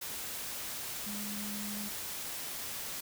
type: tone in noise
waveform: sine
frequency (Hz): 207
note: G#3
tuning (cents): -5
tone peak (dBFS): -40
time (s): 1.06-1.89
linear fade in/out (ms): 10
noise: white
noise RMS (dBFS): -40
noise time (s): 0.01-3.01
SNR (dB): -3
effects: none